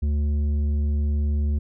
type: tone with tanh clipping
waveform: sine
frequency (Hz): 73.42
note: D2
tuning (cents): 0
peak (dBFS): -21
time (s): 0.02-1.59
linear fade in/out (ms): 10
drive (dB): 8
effects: none